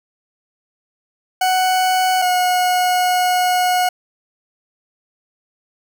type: tone pair in turn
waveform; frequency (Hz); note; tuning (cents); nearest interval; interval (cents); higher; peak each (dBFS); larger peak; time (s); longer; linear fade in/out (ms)
40% pulse; 743 / 727.3; F#5 / F#5; +7 / -30; unison; 37; first; -13; neither; 1.41-2.22 / 2.22-3.89; second; 5
effects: none